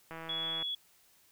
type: click train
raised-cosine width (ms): 0.5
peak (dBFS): -29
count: 85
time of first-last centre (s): 0.11-0.625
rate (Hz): 163
type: tone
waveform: sine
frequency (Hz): 3374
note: G#7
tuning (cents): +27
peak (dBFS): -33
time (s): 0.29-0.75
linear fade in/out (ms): 5
effects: white hiss -65 dBFS RMS until 1.31 s